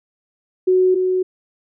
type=tone pair in turn; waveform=sine; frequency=370 / 370 Hz; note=F#4 / F#4; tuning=0 / 0 cents; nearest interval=unison; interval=0 cents; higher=neither; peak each=-11 / -15 dBFS; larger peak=first; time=0.67-0.95 / 0.95-1.23 s; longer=neither; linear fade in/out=10 ms; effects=none